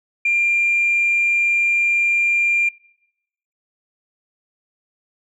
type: tone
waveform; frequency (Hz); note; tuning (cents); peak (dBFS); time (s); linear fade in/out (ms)
sine; 2389; D7; +29; -14; 0.25-2.69; 5
effects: noise-tail reverb RT60 0.9 s tail -24 dB re dry + tanh soft clip ceiling -10 dBFS